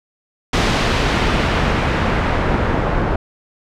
pink noise with low-pass filter sweep, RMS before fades -17 dBFS, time 0.53-3.16 s, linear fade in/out 5 ms, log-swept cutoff 4500 to 1200 Hz, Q 0.79, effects none

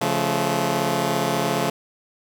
10% pulse chord, Db augmented, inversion none, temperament just, 138.59 / 173.24 / 216.5 Hz, Db3 / F3 / A3, 0 / -14 / -28 cents, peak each -17 dBFS, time 0.01-1.7 s, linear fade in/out 5 ms, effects none

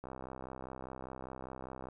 click train, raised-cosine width 1 ms, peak -30 dBFS, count 121, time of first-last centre 0.04-1.886 s, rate 65 Hz, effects none

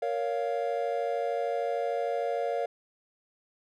triangle chord, Bb minor, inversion none, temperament just, 466.2 / 559.4 / 699.2 Hz, Bb4 / Db5 / F5, 0 / +16 / +2 cents, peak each -30 dBFS, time 0.02-2.66 s, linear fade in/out 5 ms, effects none

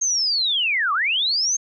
sine linear two-way sweep, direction down then up, 6480 to 1111 to 6480 Hz, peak -18 dBFS, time 0.01-1.57 s, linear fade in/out 10 ms, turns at 0.93 s, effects none

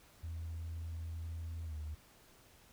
sine tone with pitch glide, 82.41 to 76.45 Hz, E2 to D#2, 0 to -30 cents, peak -38 dBFS, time 0.23-1.95 s, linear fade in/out 10 ms, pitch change -130 cents, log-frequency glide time 1.65-1.74 s, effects tanh soft clip ceiling -37 dBFS + pink hiss -63 dBFS RMS until 2.72 s

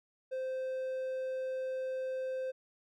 triangle tone, 520 Hz, C5, 11 cents flat, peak -32 dBFS, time 0.31-2.52 s, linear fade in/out 20 ms, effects none

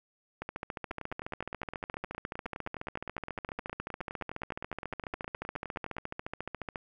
two click trains, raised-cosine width 0.5 ms, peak -23 / -21 dBFS, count 50 / 91, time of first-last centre 0.91-5.967 / 0.42-6.758 s, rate 9.69 / 14.2 Hz, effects none

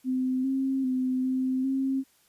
sine tone with pitch steps, 257.4 / 267.1 / 256.7 / 259.3 / 267.4 Hz, C4 / C4 / C4 / C4 / C4, -28 / +36 / -33 / -15 / +38 cents, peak -24 dBFS, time 0.04-2.04 s, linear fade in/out 50 ms, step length 400 ms, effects white hiss -64 dBFS RMS until 2.28 s + resampled to 32000 Hz

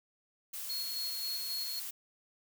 blue noise, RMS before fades -41 dBFS, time 0.53-1.91 s, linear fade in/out 10 ms
triangle tone with tremolo, 4319 Hz, C#8, 46 cents flat, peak -34 dBFS, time 0.69-1.8 s, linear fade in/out 10 ms, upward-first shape square, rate 3.7 Hz, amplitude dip 30%
effects none

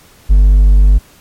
triangle tone with hard clipping, 49 Hz, G1, in tune, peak -4 dBFS, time 0.29-0.99 s, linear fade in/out 20 ms, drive 5 dB, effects pink hiss -44 dBFS RMS until 1.2 s + MP3 64 kbps

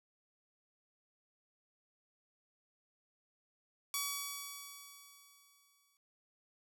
5% pulse tone with exponential decay, 1136 Hz, C#6, 42 cents sharp, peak -22 dBFS, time 3.94-5.97 s, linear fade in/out 1 ms, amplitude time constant 440 ms, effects none

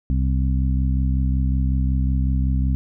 harmonic tone, 65.41 Hz, C2, in tune, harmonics 1 / 2 / 3 / 4, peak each -18 / -24 / -28 / -30 dBFS, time 0.1-2.75 s, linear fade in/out 0 ms, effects none

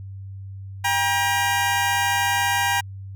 20% pulse tone pair together, 798.3 / 953 Hz, G5 / A#5, +31 / +38 cents, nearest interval minor third, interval 307 cents, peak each -17 dBFS, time 0.84-2.81 s, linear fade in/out 10 ms, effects added 97 Hz sine -33 dBFS peak until 3.15 s

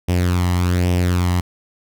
sawtooth tone with flanger, 89.2 Hz, F2, 37 cents sharp, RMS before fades -17 dBFS, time 0.08-1.41 s, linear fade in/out 10 ms, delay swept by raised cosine 0.35 to 1.01 ms, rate 1.2 Hz, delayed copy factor +0.6, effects none

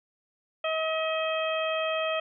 harmonic tone, 637 Hz, D#5, 41 cents sharp, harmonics 1 / 2 / 3 / 4 / 5, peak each -28 / -33 / -39 / -34 / -36 dBFS, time 0.64-2.2 s, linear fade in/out 5 ms, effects none

